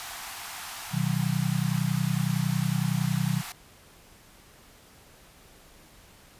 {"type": "high-pass noise", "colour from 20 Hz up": "pink", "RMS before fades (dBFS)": -39, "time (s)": [0, 3.52], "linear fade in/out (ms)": 0, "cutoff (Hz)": 690, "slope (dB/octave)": 96}
{"type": "chord", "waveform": "sine", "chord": "B major", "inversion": "none", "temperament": "just", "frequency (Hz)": [123.47, 154.34, 185.21], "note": ["B2", "D#3", "F#3"], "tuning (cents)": [0, -14, 2], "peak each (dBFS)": [-29, -27, -29], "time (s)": [0.91, 3.43], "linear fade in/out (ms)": 50}
{"effects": ["pink hiss -54 dBFS RMS until 6.39 s", "resampled to 32000 Hz"]}